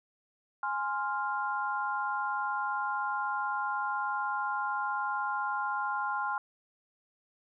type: chord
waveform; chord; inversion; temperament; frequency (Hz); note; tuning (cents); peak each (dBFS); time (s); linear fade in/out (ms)
sine; F minor; first; equal; 830.6 / 1046.5 / 1396.9; Ab5 / C6 / F6; 0 / 0 / 0; -34; 0.63-6.38; 2
effects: none